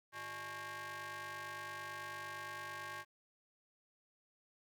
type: ring-modulated tone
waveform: sawtooth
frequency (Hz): 249.9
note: B3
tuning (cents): +21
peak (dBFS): -37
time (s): 0.12-3.05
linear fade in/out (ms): 50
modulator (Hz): 1350
effects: 13-bit